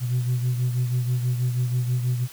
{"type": "beating tone pair", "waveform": "sine", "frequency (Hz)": [123.47, 129.67], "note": ["B2", "C3"], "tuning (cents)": [0, -15], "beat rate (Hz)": 6.2, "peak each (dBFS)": [-20, -28], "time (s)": [0, 2.28], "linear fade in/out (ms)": 50, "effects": ["tanh soft clip ceiling -17 dBFS", "white hiss -44 dBFS RMS until 2.32 s"]}